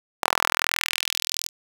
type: tone with high-pass filter sweep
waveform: sawtooth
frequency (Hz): 41.39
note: E1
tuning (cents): +8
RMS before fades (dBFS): -26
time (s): 0.22-1.49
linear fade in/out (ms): 20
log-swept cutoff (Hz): 830 to 5900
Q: 1.7
effects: 7-bit